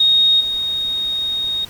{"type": "tone with level steps", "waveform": "sine", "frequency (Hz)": 3729, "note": "A#7", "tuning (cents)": 0, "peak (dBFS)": [-10, -18], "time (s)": [0, 1.65], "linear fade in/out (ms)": 5, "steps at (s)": 0.4, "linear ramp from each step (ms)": 10, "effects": ["pink hiss -40 dBFS RMS until 1.69 s"]}